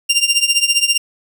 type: tone with tremolo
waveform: 20% pulse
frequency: 2787 Hz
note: F7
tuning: 4 cents flat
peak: -4 dBFS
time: 0.09-0.98 s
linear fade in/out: 10 ms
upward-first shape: triangle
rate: 15 Hz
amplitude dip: 90%
effects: none